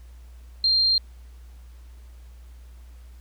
sine tone, 4186 Hz, C8, in tune, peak -17 dBFS, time 0.64-0.98 s, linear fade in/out 2 ms, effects added 60 Hz sine -42 dBFS peak until 3.2 s + pink hiss -60 dBFS RMS until 3.2 s

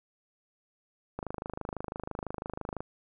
click train, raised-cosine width 1 ms, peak -21 dBFS, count 43, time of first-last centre 1.19-2.805 s, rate 26 Hz, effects none

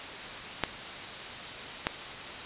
clicks, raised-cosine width 0.3 ms, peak -9 dBFS, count 2, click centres 0.637 / 1.869 s, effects white hiss -39 dBFS RMS until 2.45 s + resampled to 8000 Hz

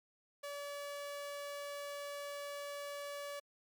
sawtooth tone, 573 Hz, D5, 43 cents flat, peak -38 dBFS, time 0.43-3.4 s, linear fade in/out 10 ms, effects MP3 96 kbps

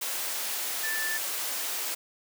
sine tone in noise, 1761 Hz, A6, 1 cent sharp, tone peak -30 dBFS, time 0.83-1.18 s, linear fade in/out 10 ms, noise white, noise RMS -32 dBFS, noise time 0.01-1.95 s, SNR -1 dB, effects high-pass 400 Hz 12 dB/octave

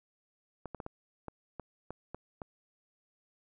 clicks, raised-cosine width 1 ms, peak -26 dBFS, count 9, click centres 0.657 / 0.747 / 0.802 / 0.864 / 1.283 / 1.597 / 1.906 / 2.146 / 2.418 s, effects none

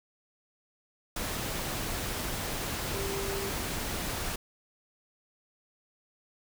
sine tone in noise, 393.9 Hz, G4, 8 cents sharp, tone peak -35 dBFS, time 2.94-3.5 s, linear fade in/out 5 ms, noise pink, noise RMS -34 dBFS, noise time 1.16-4.36 s, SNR -4 dB, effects none

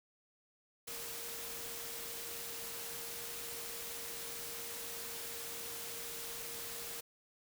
sine tone in noise, 466.3 Hz, A#4, 1 cent sharp, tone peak -53 dBFS, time 0.87-7.01 s, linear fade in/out 10 ms, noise white, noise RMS -44 dBFS, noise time 0.87-7.01 s, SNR -12 dB, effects none

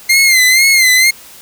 sawtooth tone with vibrato, 2093 Hz, C7, in tune, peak -3 dBFS, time 0.09-1.11 s, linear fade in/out 10 ms, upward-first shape sine, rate 2.1 Hz, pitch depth 75 cents each way, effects white hiss -37 dBFS RMS until 1.41 s

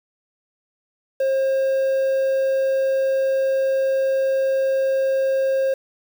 triangle tone with quantisation, 535 Hz, C5, 38 cents sharp, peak -15 dBFS, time 1.2-5.74 s, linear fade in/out 5 ms, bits 7, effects none

